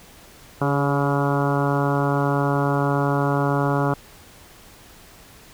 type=harmonic tone with a mistuned harmonic; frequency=141.6 Hz; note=C#3; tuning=37 cents sharp; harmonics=1 / 2 / 3 / 4 / 5 / 6 / 7 / 8 / 9 / 10; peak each=-22 / -25 / -27 / -28 / -29 / -30 / -30 / -31 / -32 / -32 dBFS; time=0.61-3.94 s; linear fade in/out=5 ms; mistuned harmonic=3; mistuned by=-30 cents; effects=pink hiss -47 dBFS RMS until 5.53 s